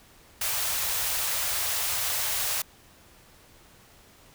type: band-stop noise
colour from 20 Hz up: white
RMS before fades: -28 dBFS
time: 0.41-2.62 s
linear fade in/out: 5 ms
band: 120 to 510 Hz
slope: 24 dB/octave
effects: pink hiss -55 dBFS RMS until 4.34 s